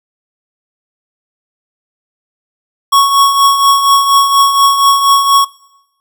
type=tone with tremolo; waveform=square; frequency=1108.7 Hz; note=C#6; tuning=in tune; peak=-4 dBFS; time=2.92-5.45 s; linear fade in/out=10 ms; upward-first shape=triangle; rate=4.2 Hz; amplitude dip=60%; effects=noise-tail reverb RT60 0.9 s tail -21 dB re dry